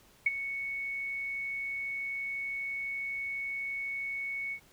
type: tone with ADSR envelope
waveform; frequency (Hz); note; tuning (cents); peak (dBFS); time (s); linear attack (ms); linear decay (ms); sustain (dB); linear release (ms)
sine; 2217; C#7; 0; -20; 0.26-4.6; 6; 26; -13; 78
effects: pink hiss -61 dBFS RMS until 4.72 s